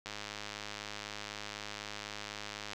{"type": "click train", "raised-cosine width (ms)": 0.2, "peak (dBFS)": -23, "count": 279, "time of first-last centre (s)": [0.06, 2.733], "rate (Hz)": 104, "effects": []}